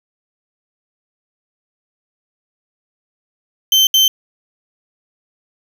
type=tone bursts at uneven times; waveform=35% pulse; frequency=3100 Hz; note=G7; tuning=20 cents flat; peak=-7 dBFS; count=2; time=3.72-3.87 / 3.94-4.08 s; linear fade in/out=2 ms; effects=8-bit